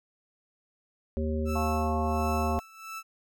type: harmonic tone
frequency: 77.78 Hz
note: D#2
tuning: in tune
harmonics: 1 / 3 / 5 / 7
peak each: -29 / -32 / -35 / -37 dBFS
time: 1.17-2.59 s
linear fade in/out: 0 ms
type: tone with tremolo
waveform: 30% pulse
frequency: 1318.5 Hz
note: E6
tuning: in tune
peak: -32 dBFS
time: 1.45-3.03 s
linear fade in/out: 50 ms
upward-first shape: sine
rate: 1.4 Hz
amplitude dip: 85%
type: chord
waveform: sine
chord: F augmented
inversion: none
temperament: just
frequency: 698.5 / 873.1 / 1091.3 Hz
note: F5 / A5 / C#6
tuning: 0 / -14 / -27 cents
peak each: -32 / -36 / -35 dBFS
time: 1.55-2.6 s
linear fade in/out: 10 ms
effects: none